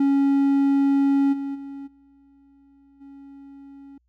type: tone with level steps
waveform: triangle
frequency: 277.2 Hz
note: C#4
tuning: in tune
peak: -14 / -24 / -31 / -50 / -39 dBFS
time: 0-3.98 s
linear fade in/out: 5 ms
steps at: 1.32 / 1.54 / 1.86 / 3 s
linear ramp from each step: 20 ms
effects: added 60 Hz sine -65 dBFS peak until 4.08 s